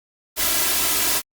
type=noise with comb filter; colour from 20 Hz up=white; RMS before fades=-20 dBFS; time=0.36-1.22 s; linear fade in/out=50 ms; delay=3 ms; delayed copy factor=+0.65; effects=Opus 48 kbps